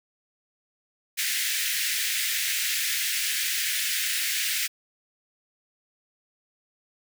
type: high-pass noise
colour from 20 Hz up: pink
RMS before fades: -27 dBFS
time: 1.17-4.68 s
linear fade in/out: 20 ms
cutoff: 1700 Hz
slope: 48 dB/octave
effects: none